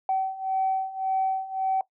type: beating tone pair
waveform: sine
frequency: 763 / 764.8 Hz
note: G5 / G5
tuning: -47 / -43 cents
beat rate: 1.8 Hz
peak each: -28 / -25 dBFS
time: 0.09-1.81 s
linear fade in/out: 2 ms
effects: noise-tail reverb RT60 0.1 s tail -19 dB re dry + tanh soft clip ceiling -16 dBFS